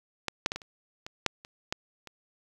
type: clicks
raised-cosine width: 0.2 ms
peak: -12 / -7 / -14 / -18 / -30 / -22 / -6 / -28 / -12 / -27 dBFS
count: 10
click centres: 0.283 / 0.461 / 0.519 / 0.56 / 0.618 / 1.065 / 1.263 / 1.449 / 1.725 / 2.073 s
effects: 8-bit